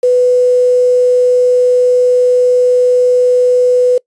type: tone with quantisation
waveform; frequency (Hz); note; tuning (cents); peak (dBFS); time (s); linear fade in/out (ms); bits
sine; 497.1; B4; +11; -6; 0.03-3.98; 5; 5
effects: noise-tail reverb RT60 0.1 s tail -24 dB re dry + resampled to 22050 Hz